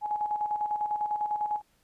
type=tone with tremolo; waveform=sine; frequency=840 Hz; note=G#5; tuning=19 cents sharp; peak=-25 dBFS; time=0.01-1.62 s; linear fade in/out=50 ms; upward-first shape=square; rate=10 Hz; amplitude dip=55%; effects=pink hiss -68 dBFS RMS until 1.83 s + resampled to 32000 Hz